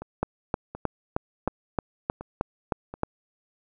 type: two click trains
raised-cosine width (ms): 1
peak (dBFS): -22 / -10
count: 5 / 10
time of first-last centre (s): 0.02-2.94 / 0.23-3.034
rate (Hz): 1.37 / 3.21
effects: none